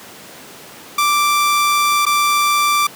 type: tone with dropouts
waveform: sawtooth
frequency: 1174.7 Hz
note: D6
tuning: in tune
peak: -9 dBFS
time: 0.98-2.87 s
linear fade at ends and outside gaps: 5 ms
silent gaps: 2.054-2.064 s
effects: pink hiss -37 dBFS RMS until 2.95 s + high-pass 200 Hz 12 dB/octave